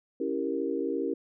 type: chord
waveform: sine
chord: C# diminished seventh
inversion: none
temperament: equal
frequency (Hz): 277.2 / 329.6 / 392 / 466.2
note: C#4 / E4 / G4 / Bb4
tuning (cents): 0 / 0 / 0 / 0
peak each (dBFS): -33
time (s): 0.2-1.14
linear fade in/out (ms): 5
effects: none